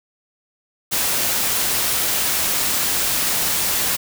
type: noise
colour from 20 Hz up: white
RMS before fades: -20 dBFS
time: 0.91-3.97 s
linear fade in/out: 20 ms
effects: none